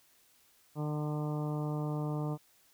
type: harmonic tone with a mistuned harmonic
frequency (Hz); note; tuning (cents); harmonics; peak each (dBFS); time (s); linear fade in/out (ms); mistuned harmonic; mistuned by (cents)
150.3; D3; +40; 1 / 2 / 3 / 4 / 5 / 6 / 7 / 8; -33 / -39 / -43 / -45 / -47 / -49 / -50 / -51; 0.75-2.38; 50; 7; -26
effects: white hiss -66 dBFS RMS until 2.73 s